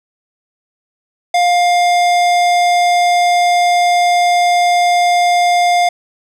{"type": "tone with hard clipping", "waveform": "sine", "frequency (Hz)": 705, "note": "F5", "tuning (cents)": 16, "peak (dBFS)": -11, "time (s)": [1.34, 5.89], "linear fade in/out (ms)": 5, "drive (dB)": 17, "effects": []}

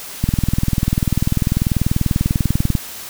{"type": "click train", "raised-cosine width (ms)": 5, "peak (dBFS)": -3, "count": 52, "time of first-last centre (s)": [0.24, 2.752], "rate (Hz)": 20.3, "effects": ["white hiss -32 dBFS RMS until 3.09 s"]}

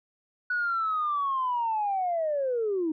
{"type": "linear sweep", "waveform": "sine", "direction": "down", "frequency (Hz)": [1480, 304], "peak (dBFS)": -24, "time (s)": [0.5, 2.92], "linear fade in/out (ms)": 5, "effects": ["tanh soft clip ceiling -20 dBFS"]}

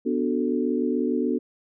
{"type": "chord", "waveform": "sine", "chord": "B minor seventh", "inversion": "none", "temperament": "equal", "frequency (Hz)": [246.9, 293.7, 370, 440], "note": ["B3", "D4", "F#4", "A4"], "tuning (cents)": [0, 0, 0, 0], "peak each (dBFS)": [-25, -27, -28, -29], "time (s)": [0.05, 1.39], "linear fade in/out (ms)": 20, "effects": []}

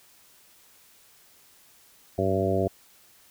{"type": "harmonic tone with a mistuned harmonic", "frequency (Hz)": 96, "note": "G2", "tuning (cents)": -36, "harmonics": [1, 2, 3, 4, 5, 6, 7], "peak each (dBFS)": [-29, -31, -32, -28, -31, -30, -29], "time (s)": [2.18, 2.68], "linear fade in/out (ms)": 5, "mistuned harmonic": 1, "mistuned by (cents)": 32, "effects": ["white hiss -57 dBFS RMS until 3.3 s"]}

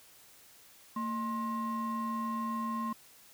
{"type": "ring-modulated tone", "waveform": "triangle", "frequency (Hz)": 417.2, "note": "G#4", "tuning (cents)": 8, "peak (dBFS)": -27, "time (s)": [0.96, 2.93], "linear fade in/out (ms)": 5, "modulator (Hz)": 644, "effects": ["white hiss -58 dBFS RMS until 3.33 s"]}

